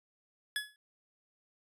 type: tone with exponential decay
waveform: 25% pulse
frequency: 1696 Hz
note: G#6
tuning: 36 cents sharp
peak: -25 dBFS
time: 0.56-0.76 s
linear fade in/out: 1 ms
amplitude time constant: 42 ms
effects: resampled to 32000 Hz